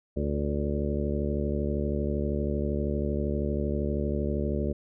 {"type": "harmonic tone with a mistuned harmonic", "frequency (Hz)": 72.7, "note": "D2", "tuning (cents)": -17, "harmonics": [1, 2, 3, 4, 5, 6, 7, 8], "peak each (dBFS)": [-30, -34, -32, -38, -34, -36, -41, -37], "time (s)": [0.16, 4.73], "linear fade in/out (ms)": 10, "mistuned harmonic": 7, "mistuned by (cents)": -25, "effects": []}